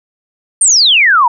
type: exponential sweep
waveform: sine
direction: down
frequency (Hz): 9220 to 905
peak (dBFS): -5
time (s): 0.61-1.28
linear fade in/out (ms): 5
effects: none